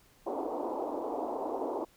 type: band-pass noise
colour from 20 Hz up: pink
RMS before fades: -35 dBFS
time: 0.26-1.85 s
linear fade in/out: 10 ms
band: 280 to 980 Hz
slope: 48 dB/octave
effects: pink hiss -63 dBFS RMS until 1.96 s